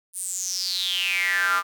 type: tone with high-pass filter sweep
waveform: square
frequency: 92.4 Hz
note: F#2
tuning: 2 cents flat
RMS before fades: -25 dBFS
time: 0.13-1.63 s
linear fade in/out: 50 ms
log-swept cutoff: 9900 to 1200 Hz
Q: 9
effects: none